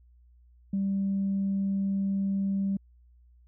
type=tone; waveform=sine; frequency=196 Hz; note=G3; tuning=in tune; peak=-24 dBFS; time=0.73-2.77 s; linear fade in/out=5 ms; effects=tanh soft clip ceiling -21 dBFS + added 60 Hz sine -55 dBFS peak until 3.47 s